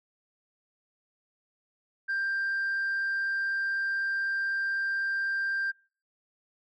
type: tone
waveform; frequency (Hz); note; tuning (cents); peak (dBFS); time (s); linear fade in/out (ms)
sine; 1584; G6; +18; -25; 2.08-5.72; 20
effects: noise-tail reverb RT60 0.4 s tail -25 dB re dry + tanh soft clip ceiling -25 dBFS